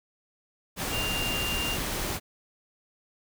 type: tone in noise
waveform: sine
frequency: 2794 Hz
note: F7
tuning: in tune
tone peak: -30 dBFS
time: 0.9-1.78 s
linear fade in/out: 50 ms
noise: pink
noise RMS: -31 dBFS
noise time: 0.76-2.2 s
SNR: -2 dB
effects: none